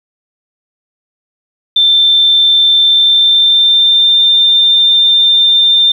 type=tone with pitch glide; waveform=sine; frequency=3560 to 3593 Hz; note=A7 to A7; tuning=+20 to +36 cents; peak=-5 dBFS; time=1.76-5.92 s; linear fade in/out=5 ms; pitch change=+16 cents; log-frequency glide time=2.82-4.22 s; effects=7-bit